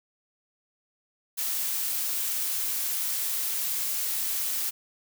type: noise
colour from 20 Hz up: blue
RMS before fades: -29 dBFS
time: 1.37-4.71 s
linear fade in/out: 20 ms
effects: none